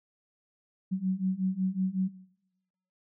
sine beating tone pair, 185 / 190.4 Hz, F#3 / F#3, 0 / +50 cents, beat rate 5.4 Hz, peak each -30 dBFS, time 0.91-2.09 s, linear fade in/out 20 ms, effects noise-tail reverb RT60 0.9 s tail -19 dB re dry

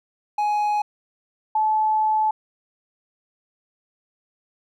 triangle / sine tone pair in turn, 836 / 865 Hz, G#5 / A5, +11 / -30 cents, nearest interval minor second, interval 59 cents, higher second, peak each -17 dBFS, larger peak neither, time 0.38-0.82 / 1.55-2.31 s, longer second, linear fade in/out 5 ms, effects none

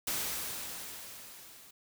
white noise with level ramp, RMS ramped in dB -33 to -55 dBFS, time 0.07-1.71 s, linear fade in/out 5 ms, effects none

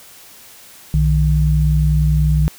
sine tone pair together, 61.91 / 152.8 Hz, B1 / D#3, +5 / -31 cents, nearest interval octave + major third, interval 1564 cents, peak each -14 dBFS, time 0.94-2.48 s, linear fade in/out 0 ms, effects white hiss -42 dBFS RMS until 2.58 s

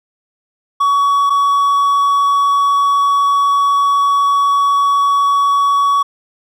triangle tone pair in turn, 1127 / 1127 Hz, C#6 / C#6, +28 / +28 cents, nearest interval unison, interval 0 cents, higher neither, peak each -8 dBFS, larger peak neither, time 0.8-1.3 / 1.3-6.03 s, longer second, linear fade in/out 10 ms, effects none

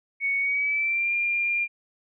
sine tone with pitch glide, 2224 to 2397 Hz, C#7 to D7, +5 to +35 cents, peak -22 dBFS, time 0.2-1.68 s, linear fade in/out 50 ms, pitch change +130 cents, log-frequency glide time 0.39-1.12 s, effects none

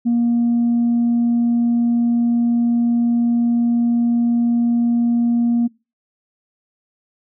sine tone, 236.4 Hz, A#3, 24 cents sharp, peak -12 dBFS, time 0.05-5.68 s, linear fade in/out 20 ms, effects noise-tail reverb RT60 0.3 s tail -25 dB re dry + tanh soft clip ceiling -11 dBFS

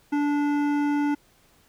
sine tone with hard clipping, 290.8 Hz, D4, 17 cents flat, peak -23 dBFS, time 0.12-1.15 s, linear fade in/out 10 ms, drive 13 dB, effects pink hiss -60 dBFS RMS until 1.68 s

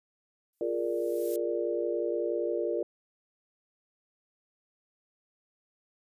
violet noise with exponential growth, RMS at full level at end -38 dBFS, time 0.53-1.36 s, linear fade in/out 1 ms, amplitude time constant 180 ms
sine chord, Bb dominant seventh, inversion second, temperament equal, 349.2 / 415.3 / 466.2 / 587.3 Hz, F4 / Ab4 / Bb4 / D5, 0 / 0 / 0 / 0 cents, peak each -32 / -36 / -32 / -34 dBFS, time 0.61-2.83 s, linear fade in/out 2 ms
effects resampled to 32000 Hz

